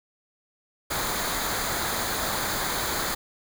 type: noise with comb filter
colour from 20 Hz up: pink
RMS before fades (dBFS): -28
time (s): 0.9-3.15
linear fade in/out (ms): 10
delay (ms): 0.36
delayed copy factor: -0.6
effects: none